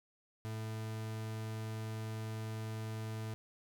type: tone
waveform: 40% pulse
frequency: 110 Hz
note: A2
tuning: in tune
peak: -38 dBFS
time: 0.45-3.34 s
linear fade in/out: 0 ms
effects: none